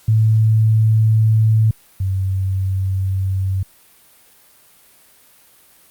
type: tone pair in turn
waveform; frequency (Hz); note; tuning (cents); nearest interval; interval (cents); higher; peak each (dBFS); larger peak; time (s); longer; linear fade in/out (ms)
sine; 110 / 95.32; A2 / G2; 0 / -48; major second; 248; first; -10 / -16; first; 0.08-1.71 / 2-3.63; neither; 5
effects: white hiss -50 dBFS RMS until 5.9 s + Opus 48 kbps